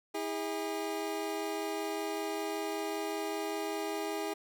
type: tone pair together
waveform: 25% pulse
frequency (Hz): 322.7 / 407.9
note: E4 / G#4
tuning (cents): -37 / -31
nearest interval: major third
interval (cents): 406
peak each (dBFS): -34 / -32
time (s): 0.14-4.34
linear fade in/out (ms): 10
effects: none